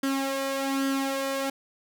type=tone with flanger; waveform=sawtooth; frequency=271.8 Hz; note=C#4; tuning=34 cents flat; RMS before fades=-28 dBFS; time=0.03-1.5 s; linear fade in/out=5 ms; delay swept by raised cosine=0.62 to 2.02 ms; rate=1.2 Hz; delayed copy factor=+0.6; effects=none